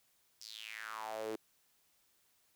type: tone with high-pass filter sweep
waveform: sawtooth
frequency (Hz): 110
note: A2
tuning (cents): 0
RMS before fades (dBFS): -44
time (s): 0.41-1.36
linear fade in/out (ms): 5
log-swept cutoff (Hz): 5400 to 350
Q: 5.2
effects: white hiss -73 dBFS RMS until 2.55 s